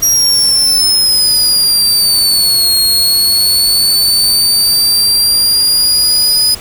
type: exponential two-way sweep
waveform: sawtooth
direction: down then up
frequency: 5700 to 4279 to 4993 Hz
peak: -5 dBFS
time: 0.02-6.55 s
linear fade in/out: 10 ms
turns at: 2.75 s
effects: pink hiss -30 dBFS RMS until 6.6 s